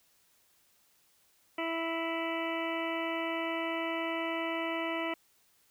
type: harmonic tone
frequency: 329.6 Hz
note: E4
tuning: in tune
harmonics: 1 / 2 / 3 / 4 / 6 / 7 / 8 / 9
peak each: -36 / -37 / -40 / -42 / -40 / -42 / -45 / -44 dBFS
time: 1.58-5.14 s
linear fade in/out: 5 ms
effects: white hiss -68 dBFS RMS until 5.7 s